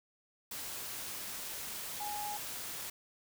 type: tone in noise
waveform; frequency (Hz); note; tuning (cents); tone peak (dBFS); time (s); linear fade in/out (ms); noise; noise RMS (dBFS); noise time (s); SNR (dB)
sine; 830; G#5; -1; -38; 2-2.37; 5; white; -42; 0.51-2.9; +1
effects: none